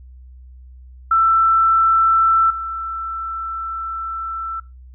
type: tone with level steps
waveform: sine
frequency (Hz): 1333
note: E6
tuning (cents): +19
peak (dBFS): -11 / -23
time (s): 1.11-4.6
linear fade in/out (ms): 5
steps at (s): 2.5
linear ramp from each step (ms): 5
effects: noise-tail reverb RT60 0.2 s tail -18 dB re dry + added 63 Hz sine -38 dBFS peak until 4.94 s